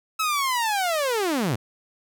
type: linear sweep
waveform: sawtooth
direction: down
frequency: 1306 to 97 Hz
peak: -18 dBFS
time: 0.19-1.56 s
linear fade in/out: 10 ms
effects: none